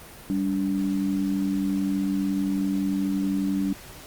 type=tone pair together; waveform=sine; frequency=196 / 287.7 Hz; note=G3 / D4; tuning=0 / -36 cents; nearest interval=perfect fifth; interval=664 cents; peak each=-25 dBFS; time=0.3-3.73 s; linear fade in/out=0 ms; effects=pink hiss -44 dBFS RMS until 4.06 s + Opus 32 kbps